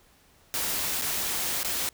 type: noise with dropouts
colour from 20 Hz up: white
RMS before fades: -29 dBFS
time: 0.54-1.89 s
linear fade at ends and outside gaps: 0 ms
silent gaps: 1.014-1.02 / 1.631-1.647 s
effects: pink hiss -60 dBFS RMS until 1.93 s